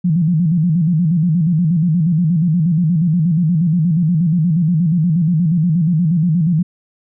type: tone with vibrato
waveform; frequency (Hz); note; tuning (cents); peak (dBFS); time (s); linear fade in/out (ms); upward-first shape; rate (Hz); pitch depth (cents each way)
sine; 166.3; E3; +16; -11; 0.04-6.63; 10; square; 8.4; 120
effects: none